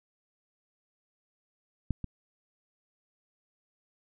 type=clicks; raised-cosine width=5 ms; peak=-16 / -23 dBFS; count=2; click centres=1.907 / 2.043 s; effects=none